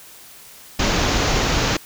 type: low-pass noise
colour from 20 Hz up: pink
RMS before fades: -19 dBFS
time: 0.79-1.77 s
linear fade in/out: 5 ms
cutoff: 7000 Hz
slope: 96 dB/octave
effects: white hiss -43 dBFS RMS until 1.85 s